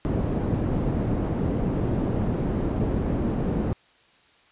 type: low-pass noise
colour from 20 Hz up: white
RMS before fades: -25 dBFS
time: 0.05-3.73 s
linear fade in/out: 0 ms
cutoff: 280 Hz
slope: 12 dB/octave
effects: white hiss -58 dBFS RMS until 4.51 s + resampled to 8000 Hz